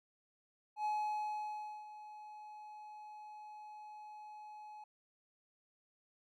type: tone with ADSR envelope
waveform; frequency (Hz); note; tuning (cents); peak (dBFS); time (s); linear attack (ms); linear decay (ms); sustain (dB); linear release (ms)
triangle; 847; G#5; +34; -31; 0.76-4.84; 89; 1000; -16; 4
effects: none